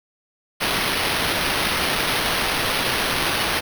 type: noise with sample-and-hold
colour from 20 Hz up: white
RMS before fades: -22 dBFS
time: 0.6-3.61 s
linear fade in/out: 20 ms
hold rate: 7350 Hz
effects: none